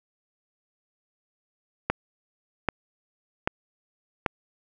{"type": "click train", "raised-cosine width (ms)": 0.5, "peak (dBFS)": -7, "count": 4, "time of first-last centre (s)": [1.9, 4.262], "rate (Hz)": 1.27, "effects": []}